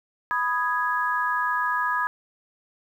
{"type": "chord", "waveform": "sine", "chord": "G# minor", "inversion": "first", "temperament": "equal with one note detuned", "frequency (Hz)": [990.6, 1244.5, 1661.2], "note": ["B5", "D#6", "G#6"], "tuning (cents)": [5, 0, 0], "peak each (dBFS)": [-26, -27, -26], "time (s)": [0.31, 2.07], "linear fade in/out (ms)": 0, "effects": ["9-bit"]}